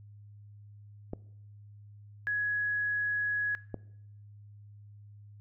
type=clicks; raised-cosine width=2 ms; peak=-22 dBFS; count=2; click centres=1.134 / 3.743 s
type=tone; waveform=sine; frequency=1675 Hz; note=G#6; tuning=14 cents sharp; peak=-28 dBFS; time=2.27-3.55 s; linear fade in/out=0 ms
effects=noise-tail reverb RT60 0.8 s tail -21 dB re dry + added 103 Hz sine -49 dBFS peak until 5.4 s